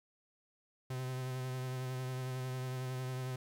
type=tone with vibrato; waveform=45% pulse; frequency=128.7 Hz; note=C3; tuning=28 cents flat; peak=-37 dBFS; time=0.9-3.36 s; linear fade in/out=5 ms; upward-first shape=sine; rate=11 Hz; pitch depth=22 cents each way; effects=12-bit